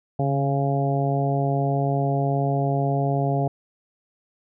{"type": "harmonic tone with a mistuned harmonic", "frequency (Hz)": 138.59, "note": "C#3", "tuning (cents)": 0, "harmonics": [1, 2, 3, 4, 5, 6], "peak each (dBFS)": [-22, -29, -29, -31, -26, -35], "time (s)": [0.19, 3.48], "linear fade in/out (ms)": 5, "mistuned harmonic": 1, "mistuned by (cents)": 29, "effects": []}